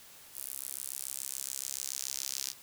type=tone with high-pass filter sweep; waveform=sawtooth; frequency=67 Hz; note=C2; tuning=42 cents sharp; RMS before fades=-39 dBFS; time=0.33-2.54 s; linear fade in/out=50 ms; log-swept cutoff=11000 to 5400 Hz; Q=1.8; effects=white hiss -54 dBFS RMS until 2.62 s